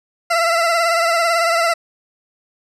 20% pulse tone with vibrato, 673 Hz, E5, 36 cents sharp, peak -9 dBFS, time 0.3-1.74 s, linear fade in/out 10 ms, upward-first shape triangle, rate 18 Hz, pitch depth 55 cents each way, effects low-pass 9000 Hz 12 dB/octave

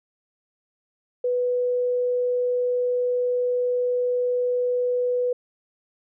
sine tone, 493.9 Hz, B4, in tune, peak -20 dBFS, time 1.24-5.33 s, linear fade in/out 5 ms, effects none

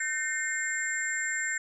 sine tone cluster, 1533 / 1813 / 2124 / 7380 Hz, G6 / A#6 / C7 / A#8, -39 / -49 / +25 / -18 cents, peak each -34 / -32 / -36 / -34 dBFS, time 0-1.58 s, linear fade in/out 5 ms, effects none

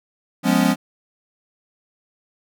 square chord, C# dominant seventh, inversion first, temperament equal with one note detuned, 177.36 / 207.7 / 246.9 / 277.2 Hz, E#3 / G#3 / B3 / C#4, +27 / 0 / 0 / 0 cents, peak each -21 dBFS, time 0.43-0.76 s, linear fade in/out 50 ms, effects none

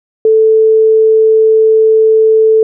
sine tone, 440 Hz, A4, in tune, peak -4 dBFS, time 0.25-2.63 s, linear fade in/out 2 ms, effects none

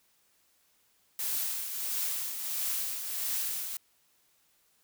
blue noise with tremolo, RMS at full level -31 dBFS, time 1.19-3.77 s, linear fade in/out 2 ms, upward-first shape triangle, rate 1.5 Hz, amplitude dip 55%, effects white hiss -69 dBFS RMS until 4.83 s

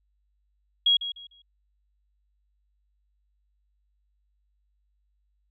sine tone with echo, 3300 Hz, G#7, 12 cents flat, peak -17 dBFS, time 0.86-0.97 s, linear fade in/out 5 ms, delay 150 ms, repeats 3, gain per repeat -12 dB, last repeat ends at 1.42 s, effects added 50 Hz sine -68 dBFS peak until 5.5 s

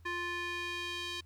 square tone with band-pass filter sweep, 350 Hz, F4, 4 cents sharp, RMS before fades -38 dBFS, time 0.05-1.21 s, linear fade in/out 10 ms, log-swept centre 1700 to 3600 Hz, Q 1.7, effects added 83 Hz sine -54 dBFS peak until 1.25 s + pink hiss -72 dBFS RMS until 1.25 s

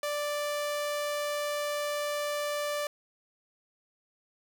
sawtooth tone, 587.3 Hz, D5, in tune, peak -26 dBFS, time 0.03-2.87 s, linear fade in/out 2 ms, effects none

